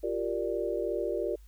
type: chord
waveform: sine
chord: G minor seventh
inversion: third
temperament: equal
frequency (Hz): 349.2 / 392 / 466.2 / 587.3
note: F4 / G4 / Bb4 / D5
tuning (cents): 0 / 0 / 0 / 0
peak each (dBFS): -34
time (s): 0.03-1.36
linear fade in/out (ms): 10
effects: added 51 Hz sine -49 dBFS peak until 1.47 s + white hiss -67 dBFS RMS until 1.47 s